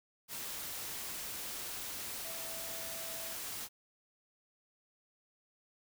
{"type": "tone in noise", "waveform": "sine", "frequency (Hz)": 659.3, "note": "E5", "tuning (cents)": 0, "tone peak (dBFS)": -50, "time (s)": [2.22, 3.36], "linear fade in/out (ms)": 50, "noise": "white", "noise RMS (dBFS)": -42, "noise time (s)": [0.28, 3.69], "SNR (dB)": -11, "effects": []}